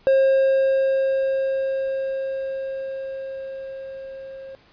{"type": "tone with level ramp", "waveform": "triangle", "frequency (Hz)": 536, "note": "C5", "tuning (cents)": 42, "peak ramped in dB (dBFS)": [-11, -33], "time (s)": [0.07, 4.55], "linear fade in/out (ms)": 0, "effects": ["pink hiss -55 dBFS RMS until 4.72 s", "resampled to 11025 Hz"]}